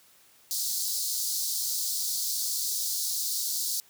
pink high-pass noise, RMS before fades -30 dBFS, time 0.51-3.8 s, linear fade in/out 0 ms, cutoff 4200 Hz, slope 48 dB/octave, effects white hiss -59 dBFS RMS until 3.89 s + high-pass 80 Hz 12 dB/octave

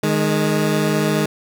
20% pulse tone pair together, 153.7 / 208.1 Hz, D#3 / G#3, -21 / +4 cents, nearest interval perfect fourth, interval 525 cents, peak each -14 dBFS, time 0.03-1.26 s, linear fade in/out 5 ms, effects none

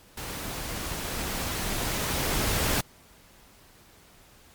pink noise with level ramp, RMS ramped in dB -36 to -25 dBFS, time 0.17-2.81 s, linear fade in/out 5 ms, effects pink hiss -55 dBFS RMS until 4.54 s + MP3 96 kbps

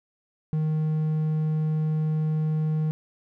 triangle tone, 155.56 Hz, D#3, in tune, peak -20 dBFS, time 0.53-2.91 s, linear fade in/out 0 ms, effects none

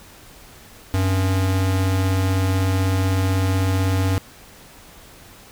square tone pair together, 95.1 / 269.3 Hz, F#2 / C#4, +48 / -50 cents, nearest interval octave + tritone, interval 1802 cents, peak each -18 / -30 dBFS, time 0.94-4.18 s, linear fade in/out 0 ms, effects pink hiss -45 dBFS RMS until 5.51 s

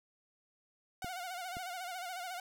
sawtooth tone with vibrato, 725 Hz, F#5, 35 cents flat, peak -36 dBFS, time 1.02-2.4 s, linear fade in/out 2 ms, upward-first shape sine, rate 14 Hz, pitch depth 79 cents each way
clicks, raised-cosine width 3 ms, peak -30 / -33 dBFS, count 2, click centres 1.045 / 1.569 s
effects none

